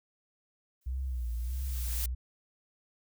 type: noise with exponential growth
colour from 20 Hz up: blue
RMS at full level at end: -34 dBFS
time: 0.81-2.06 s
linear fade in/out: 5 ms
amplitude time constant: 270 ms
type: tone with vibrato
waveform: sine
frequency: 62 Hz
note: B1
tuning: 7 cents sharp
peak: -31 dBFS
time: 0.86-2.15 s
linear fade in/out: 10 ms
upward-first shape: sine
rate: 1.6 Hz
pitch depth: 110 cents each way
effects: none